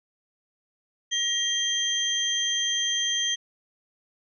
sine tone cluster, 1898 / 3205 / 6180 Hz, A#6 / G7 / G8, +31 / +38 / -26 cents, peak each -32 / -25 / -29 dBFS, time 1.11-3.36 s, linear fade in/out 20 ms, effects none

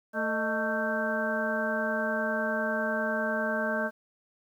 harmonic tone with a mistuned harmonic, 222.5 Hz, A3, 20 cents sharp, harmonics 1 / 2 / 3 / 4 / 5 / 6 / 7, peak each -33 / -38 / -31 / -39 / -40 / -41 / -31 dBFS, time 0.13-3.91 s, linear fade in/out 50 ms, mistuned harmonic 3, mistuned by -120 cents, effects 10-bit

